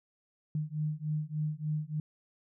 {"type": "beating tone pair", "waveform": "sine", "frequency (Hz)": [151, 154.4], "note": ["D3", "D#3"], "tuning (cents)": [48, -13], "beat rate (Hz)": 3.4, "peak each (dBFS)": [-34, -34], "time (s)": [0.55, 2], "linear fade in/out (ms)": 2, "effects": []}